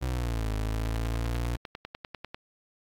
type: exponential two-way sweep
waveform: 30% pulse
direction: down then up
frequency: 65.41 to 53 to 59.8 Hz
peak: -25 dBFS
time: 0.01-1.57 s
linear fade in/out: 20 ms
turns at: 0.52 s
type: click train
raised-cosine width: 0.3 ms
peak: -22 dBFS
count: 16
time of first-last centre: 0.86-2.345 s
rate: 10.1 Hz
effects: AAC 64 kbps